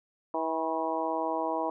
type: harmonic tone with a mistuned harmonic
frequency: 161.8 Hz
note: E3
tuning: 32 cents flat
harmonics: 2 / 3 / 4 / 5 / 6 / 7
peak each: -35 / -36 / -33 / -35 / -33 / -41 dBFS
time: 0.34-1.7 s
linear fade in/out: 2 ms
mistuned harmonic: 7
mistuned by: -70 cents
effects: none